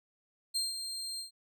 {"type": "tone with ADSR envelope", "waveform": "30% pulse", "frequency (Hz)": 4186, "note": "C8", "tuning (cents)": 0, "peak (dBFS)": -26, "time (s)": [0.54, 1.31], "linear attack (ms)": 20, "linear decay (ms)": 170, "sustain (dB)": -8, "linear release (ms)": 120, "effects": []}